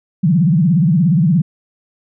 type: tone with vibrato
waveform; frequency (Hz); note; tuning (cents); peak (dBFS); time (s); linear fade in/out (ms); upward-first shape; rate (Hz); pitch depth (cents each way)
sine; 166.7; E3; +20; -9; 0.23-1.42; 10; sine; 17; 250
effects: none